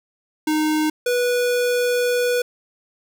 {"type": "tone pair in turn", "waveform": "square", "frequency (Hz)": [308.4, 489.6], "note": ["D#4", "B4"], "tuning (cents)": [-15, -15], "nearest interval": "minor sixth", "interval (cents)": 800, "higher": "second", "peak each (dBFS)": [-18, -18], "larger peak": "neither", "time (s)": [[0.47, 0.9], [1.06, 2.42]], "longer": "second", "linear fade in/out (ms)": 5, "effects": []}